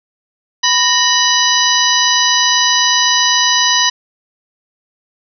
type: harmonic tone with a mistuned harmonic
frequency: 987.8 Hz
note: B5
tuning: in tune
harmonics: 1 / 2 / 3 / 4 / 5 / 6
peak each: -17 / -17 / -17 / -17 / -17 / -17 dBFS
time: 0.63-3.9 s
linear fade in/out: 10 ms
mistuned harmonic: 2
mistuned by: -110 cents
effects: none